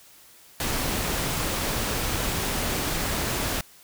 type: noise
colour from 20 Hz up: pink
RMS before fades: -27 dBFS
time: 0.6-3.61 s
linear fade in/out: 2 ms
effects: white hiss -52 dBFS RMS until 3.83 s